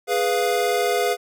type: chord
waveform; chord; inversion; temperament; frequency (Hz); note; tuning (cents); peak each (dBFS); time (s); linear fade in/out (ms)
square; F diminished; first; equal; 415.3 / 493.9 / 698.5; Ab4 / Cb5 / F5; 0 / 0 / 0; -24; 0.07-1.17; 50
effects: none